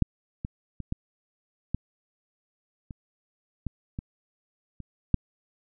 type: clicks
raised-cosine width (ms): 5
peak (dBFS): -7 / -19 / -23 / -16 / -14 / -26 / -18 / -20 / -27 / -7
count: 10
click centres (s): 0.023 / 0.449 / 0.803 / 0.924 / 1.746 / 2.908 / 3.667 / 3.989 / 4.803 / 5.143
effects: none